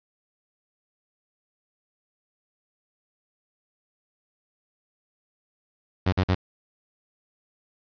sawtooth tone bursts, 92.5 Hz, F#2, in tune, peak -15 dBFS, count 3, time 6.06-6.35 s, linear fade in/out 10 ms, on 66 ms, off 46 ms, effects resampled to 11025 Hz + 7-bit

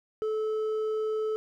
sine tone with hard clipping, 434.1 Hz, A4, 23 cents flat, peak -28 dBFS, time 0.22-1.36 s, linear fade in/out 0 ms, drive 4 dB, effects none

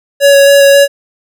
square tone with vibrato, 560 Hz, C#5, 18 cents sharp, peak -3 dBFS, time 0.2-0.88 s, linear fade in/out 50 ms, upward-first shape square, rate 3.7 Hz, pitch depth 9 cents each way, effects none

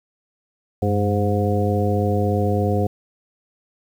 harmonic tone with a mistuned harmonic, 103.3 Hz, G#2, 9 cents flat, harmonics 1 / 2 / 3 / 4 / 5 / 7, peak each -20 / -24 / -28 / -25 / -25 / -27 dBFS, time 0.82-2.87 s, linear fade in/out 5 ms, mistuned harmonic 1, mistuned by -100 cents, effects 8-bit

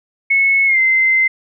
sine tone with pitch glide, 2195 to 2072 Hz, C#7 to C7, -18 to -17 cents, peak -10 dBFS, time 0.3-1.28 s, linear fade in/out 10 ms, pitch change -99 cents, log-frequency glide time 0.66-0.79 s, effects none

